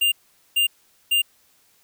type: tone bursts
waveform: square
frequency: 2800 Hz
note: F7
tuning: 4 cents sharp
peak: -17 dBFS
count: 3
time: 0.01-1.22 s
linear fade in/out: 10 ms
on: 110 ms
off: 440 ms
effects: white hiss -60 dBFS RMS until 1.83 s